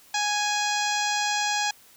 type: harmonic tone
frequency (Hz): 830.6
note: G#5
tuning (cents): 0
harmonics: 1 / 2 / 3 / 4 / 5 / 6 / 7 / 8 / 9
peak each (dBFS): -27 / -30 / -32 / -33 / -34 / -35 / -35 / -36 / -37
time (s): 0.14-1.71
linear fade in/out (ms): 5
effects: white hiss -54 dBFS RMS until 1.96 s